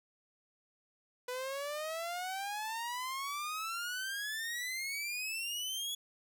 sawtooth exponential sweep, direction up, 493 to 3400 Hz, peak -33 dBFS, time 1.28-5.95 s, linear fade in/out 5 ms, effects none

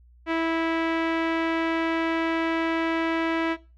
sawtooth tone with low-pass filter, 327.8 Hz, E4, 10 cents flat, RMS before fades -25 dBFS, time 0.26-3.57 s, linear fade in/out 50 ms, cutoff 2300 Hz, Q 1.7, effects noise-tail reverb RT60 0.3 s tail -18 dB re dry + added 60 Hz sine -51 dBFS peak until 3.77 s

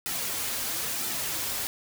white noise with flanger, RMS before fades -31 dBFS, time 0.06-1.67 s, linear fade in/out 0 ms, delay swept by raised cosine 1.8 to 6.2 ms, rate 1 Hz, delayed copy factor -0.55, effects none

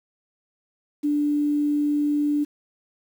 sine tone with quantisation, 293.6 Hz, D4, in tune, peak -19 dBFS, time 1.03-2.45 s, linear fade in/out 20 ms, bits 8, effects none

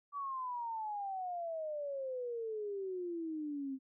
sine exponential sweep, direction down, 1157 to 261.6 Hz, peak -37 dBFS, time 0.12-3.79 s, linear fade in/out 50 ms, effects none

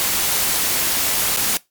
white noise with dropouts, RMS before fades -19 dBFS, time 0-1.57 s, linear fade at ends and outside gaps 0 ms, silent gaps 1.363-1.371 s, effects noise-tail reverb RT60 0.2 s tail -21 dB re dry + MP3 96 kbps

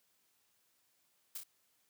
blue noise with echo, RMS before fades -42 dBFS, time 1.35-1.38 s, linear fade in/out 5 ms, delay 28 ms, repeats 2, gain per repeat -4 dB, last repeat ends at 1.436 s, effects white hiss -75 dBFS RMS until 1.89 s + high-pass 80 Hz 12 dB/octave

